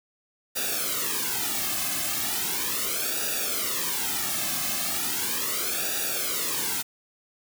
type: noise with flanger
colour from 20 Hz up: white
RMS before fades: -28 dBFS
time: 0.55-6.83 s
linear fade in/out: 20 ms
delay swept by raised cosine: 0.94 to 2.14 ms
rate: 0.37 Hz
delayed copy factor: -0.95
effects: none